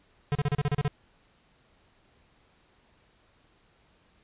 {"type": "tone bursts", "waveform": "square", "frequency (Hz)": 145.2, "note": "D3", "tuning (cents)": -19, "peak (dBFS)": -24, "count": 9, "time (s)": [0.32, 0.879], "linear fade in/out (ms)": 0, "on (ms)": 31, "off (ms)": 35, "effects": ["pink hiss -64 dBFS RMS until 4.23 s", "resampled to 8000 Hz"]}